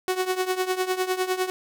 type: tone with tremolo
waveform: sawtooth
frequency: 370.5 Hz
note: F#4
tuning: 2 cents sharp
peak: -16 dBFS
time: 0.08-1.5 s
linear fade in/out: 0 ms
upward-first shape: triangle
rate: 9.9 Hz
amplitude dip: 85%
effects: none